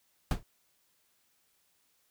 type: noise with exponential decay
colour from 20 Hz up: brown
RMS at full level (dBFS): -20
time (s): 0.31-0.43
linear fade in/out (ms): 1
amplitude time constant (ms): 25
effects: white hiss -72 dBFS RMS until 2.1 s